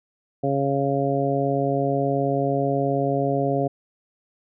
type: harmonic tone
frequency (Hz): 138.59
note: C#3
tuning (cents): 0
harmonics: 1 / 2 / 3 / 4 / 5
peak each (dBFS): -26 / -26 / -26 / -26 / -26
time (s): 0.43-3.68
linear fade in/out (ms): 10
effects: none